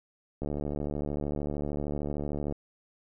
click train, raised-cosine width 2 ms, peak -20 dBFS, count 155, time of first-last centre 0.42-2.524 s, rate 73.2 Hz, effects none

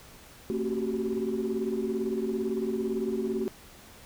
sine tone cluster, 225 / 267.9 / 372.2 / 390 Hz, A3 / C4 / F#4 / G4, +39 / +41 / +10 / -9 cents, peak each -31 / -36 / -30 / -33 dBFS, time 0.5-3.48 s, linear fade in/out 0 ms, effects tanh soft clip ceiling -20 dBFS + pink hiss -51 dBFS RMS until 4.05 s

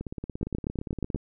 two click trains, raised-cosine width 3 ms, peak -15 / -21 dBFS, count 7 / 21, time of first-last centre 0.43-1.147 / 0.01-1.159 s, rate 8.37 / 17.4 Hz, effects none

